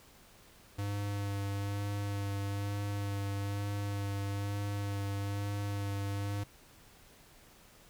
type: tone with vibrato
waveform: square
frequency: 100.7 Hz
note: G2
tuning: 47 cents sharp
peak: -34 dBFS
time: 0.78-6.44 s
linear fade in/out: 10 ms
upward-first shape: sine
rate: 1.1 Hz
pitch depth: 15 cents each way
effects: pink hiss -59 dBFS RMS until 7.89 s